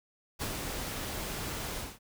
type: noise with ADSR envelope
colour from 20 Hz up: pink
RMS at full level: -34 dBFS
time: 0.39-1.99 s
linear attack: 29 ms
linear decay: 88 ms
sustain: -3 dB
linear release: 220 ms
effects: none